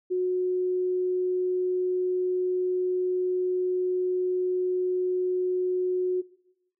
sine tone, 365.4 Hz, F#4, 22 cents flat, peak -23 dBFS, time 0.1-6.22 s, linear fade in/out 20 ms, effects noise-tail reverb RT60 0.9 s tail -20 dB re dry

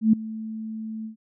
sine tone with ADSR envelope, 220 Hz, A3, in tune, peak -11 dBFS, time 0.01-1.16 s, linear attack 120 ms, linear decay 6 ms, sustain -19 dB, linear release 110 ms, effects none

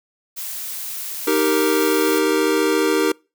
blue noise, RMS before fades -29 dBFS, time 0.36-2.2 s, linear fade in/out 20 ms
square chord, Eb major, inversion none, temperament equal, 311.1 / 392 / 466.2 Hz, Eb4 / G4 / Bb4, 0 / 0 / 0 cents, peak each -21 dBFS, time 1.27-3.12 s, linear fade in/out 5 ms
effects noise-tail reverb RT60 0.3 s tail -26 dB re dry

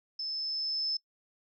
sine tone with level ramp, 5250 Hz, E8, 8 cents flat, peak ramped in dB -33 to -28 dBFS, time 0.19-0.97 s, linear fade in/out 5 ms, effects noise-tail reverb RT60 0.1 s tail -24 dB re dry

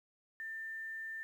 sine tone with quantisation, 1790 Hz, A6, 29 cents sharp, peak -40 dBFS, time 0.4-1.23 s, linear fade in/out 0 ms, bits 11, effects none

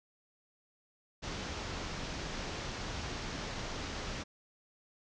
pink low-pass noise, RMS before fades -40 dBFS, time 1.22-4.24 s, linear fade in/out 20 ms, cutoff 6600 Hz, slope 48 dB/octave, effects none

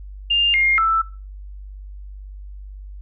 sine tone with pitch steps, 2804 / 2127 / 1324 Hz, F7 / C7 / E6, +6 / +28 / +7 cents, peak -14 dBFS, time 0.3-1.02 s, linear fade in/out 10 ms, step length 240 ms, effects noise-tail reverb RT60 0.3 s tail -18 dB re dry + added 49 Hz sine -33 dBFS peak until 3.01 s

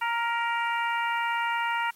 harmonic tone with a mistuned harmonic, 466.2 Hz, A#4, in tune, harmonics 2 / 3 / 4 / 5 / 6, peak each -27 / -31 / -33 / -35 / -37 dBFS, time 0.01-1.91 s, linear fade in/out 10 ms, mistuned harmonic 4, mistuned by +23 cents, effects white hiss -57 dBFS RMS until 1.95 s + MP3 64 kbps

